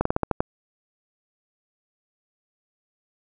slowing click train, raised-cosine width 1 ms, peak -7 dBFS, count 7, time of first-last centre 0.01-0.405 s, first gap 44 ms, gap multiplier 1.16, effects none

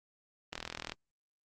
click train, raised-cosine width 0.2 ms, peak -20 dBFS, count 17, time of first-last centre 0.53-0.92 s, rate 41 Hz, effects Opus 32 kbps

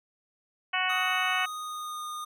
harmonic tone, 370.2 Hz, F#4, 1 cent sharp, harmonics 2 / 3 / 4 / 5 / 6 / 7 / 8, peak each -33 / -33 / -33 / -33 / -33 / -33 / -33 dBFS, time 0.73-1.46 s, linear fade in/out 10 ms
square tone with pitch glide, 1258 to 1223.6 Hz, D#6 to D#6, +19 to -29 cents, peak -35 dBFS, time 0.89-2.25 s, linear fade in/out 10 ms, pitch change -48 cents, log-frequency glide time 1.09-2.04 s
effects none

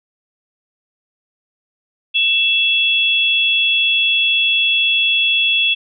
sine tone pair together, 2666 / 3364 Hz, E7 / G#7, +19 / +22 cents, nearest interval major third, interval 403 cents, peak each -15 dBFS, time 2.14-5.75 s, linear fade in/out 20 ms, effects none

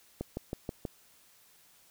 click train, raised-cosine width 2 ms, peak -21 dBFS, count 5, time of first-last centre 0.21-0.852 s, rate 6.23 Hz, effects white hiss -62 dBFS RMS until 1.9 s

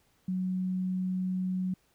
sine tone, 185 Hz, F#3, in tune, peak -28 dBFS, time 0.28-1.74 s, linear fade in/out 5 ms, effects pink hiss -69 dBFS RMS until 1.94 s

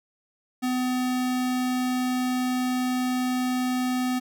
square tone, 252.5 Hz, B3, 39 cents sharp, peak -24 dBFS, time 0.62-4.2 s, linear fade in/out 20 ms, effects none

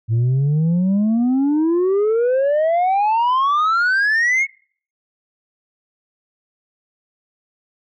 sine exponential sweep, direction up, 110 to 2217 Hz, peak -11 dBFS, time 0.08-4.47 s, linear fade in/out 50 ms, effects noise-tail reverb RT60 0.5 s tail -26 dB re dry + tanh soft clip ceiling -13 dBFS

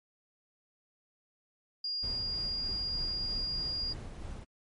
sine tone, 4830 Hz, D8, 48 cents sharp, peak -32 dBFS, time 1.84-3.93 s, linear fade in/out 5 ms
brown noise with tremolo, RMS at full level -40 dBFS, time 2.02-4.45 s, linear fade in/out 20 ms, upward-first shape sine, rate 3.2 Hz, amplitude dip 30%
effects MP3 48 kbps

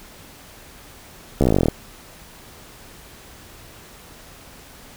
slowing click train, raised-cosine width 2 ms, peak -3 dBFS, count 15, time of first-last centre 1.41-1.684 s, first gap 14 ms, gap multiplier 1.05, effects pink hiss -44 dBFS RMS until 4.96 s

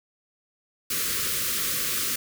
white band-stop noise, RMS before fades -27 dBFS, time 0.9-2.16 s, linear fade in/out 5 ms, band 560 to 1100 Hz, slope 96 dB/octave, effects none

